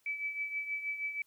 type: tone with tremolo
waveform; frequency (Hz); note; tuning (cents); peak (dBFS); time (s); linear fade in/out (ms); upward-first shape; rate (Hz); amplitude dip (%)
sine; 2302; D7; -35; -31; 0.06-1.22; 2; triangle; 6.3; 70
effects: white hiss -72 dBFS RMS until 1.26 s